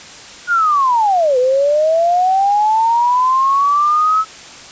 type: linear two-way sweep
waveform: sine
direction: down then up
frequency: 1459 to 493.9 to 1302 Hz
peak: -10 dBFS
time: 0.47-4.25 s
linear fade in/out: 50 ms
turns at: 1.38 s
effects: white hiss -35 dBFS RMS until 4.71 s + resampled to 16000 Hz